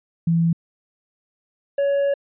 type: tone pair in turn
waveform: sine / triangle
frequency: 166.8 / 561 Hz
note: E3 / C#5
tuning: +21 / +21 cents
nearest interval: octave + major sixth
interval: 2100 cents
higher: second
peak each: -15 dBFS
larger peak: neither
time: 0.27-0.53 / 1.78-2.14 s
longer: second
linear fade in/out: 5 ms
effects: resampled to 8000 Hz